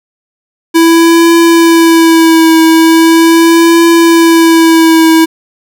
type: tone with vibrato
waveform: square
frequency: 329.6 Hz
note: E4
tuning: in tune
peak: -3 dBFS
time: 0.74-5.26 s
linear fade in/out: 20 ms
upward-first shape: triangle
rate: 0.4 Hz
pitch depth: 33 cents each way
effects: none